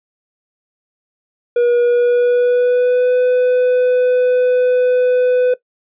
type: tone with pitch glide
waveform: triangle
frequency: 481.2 to 500.2 Hz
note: B4 to B4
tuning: -45 to +22 cents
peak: -8 dBFS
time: 1.56-5.54 s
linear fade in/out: 5 ms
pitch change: +67 cents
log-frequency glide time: 1.82-3.16 s
effects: noise-tail reverb RT60 0.1 s tail -17 dB re dry + resampled to 8000 Hz